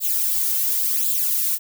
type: noise with flanger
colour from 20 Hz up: violet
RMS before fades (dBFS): -21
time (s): 0-1.59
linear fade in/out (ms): 50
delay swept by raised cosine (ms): 0.25 to 2.25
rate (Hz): 0.92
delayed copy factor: +0.7
effects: none